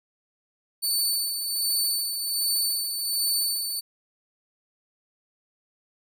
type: tone with tremolo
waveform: 20% pulse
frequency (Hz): 4507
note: C#8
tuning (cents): +28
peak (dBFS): -16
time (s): 0.82-3.81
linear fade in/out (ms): 20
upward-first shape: sine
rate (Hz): 1.3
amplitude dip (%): 50
effects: none